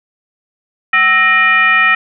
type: tone with frequency modulation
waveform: sine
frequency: 1864.7 Hz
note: A#6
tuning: in tune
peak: -7 dBFS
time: 0.93-1.95 s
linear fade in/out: 5 ms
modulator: 554 Hz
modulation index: 1.1
effects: none